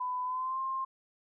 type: tone with pitch glide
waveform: sine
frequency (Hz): 1001 to 1058.7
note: B5 to C6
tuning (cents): +23 to +20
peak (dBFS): -31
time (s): 0-0.85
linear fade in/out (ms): 10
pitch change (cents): +97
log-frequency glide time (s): 0.24-0.6
effects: none